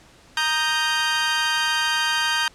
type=chord; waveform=20% pulse; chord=Eb major; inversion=second; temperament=equal with one note detuned; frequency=932.3 / 1238.8 / 1568 Hz; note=Bb5 / Eb6 / G6; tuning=0 / -8 / 0 cents; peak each=-20 / -23 / -17 dBFS; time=0.37-2.48 s; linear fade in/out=2 ms; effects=pink hiss -51 dBFS RMS until 2.54 s + low-pass 8000 Hz 12 dB/octave